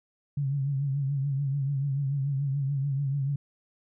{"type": "tone with vibrato", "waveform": "sine", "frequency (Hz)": 138.8, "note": "C#3", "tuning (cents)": 3, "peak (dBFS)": -25, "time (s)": [0.37, 3.36], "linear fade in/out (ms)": 5, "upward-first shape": "triangle", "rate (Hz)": 6.9, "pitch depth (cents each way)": 82, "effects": []}